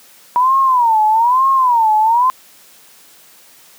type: tone with vibrato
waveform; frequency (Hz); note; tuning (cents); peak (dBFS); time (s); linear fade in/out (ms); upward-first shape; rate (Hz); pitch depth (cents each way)
sine; 961; B5; -48; -9; 0.36-2.3; 0; sine; 1.1; 200
effects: white hiss -45 dBFS RMS until 3.78 s + high-pass 150 Hz 12 dB/octave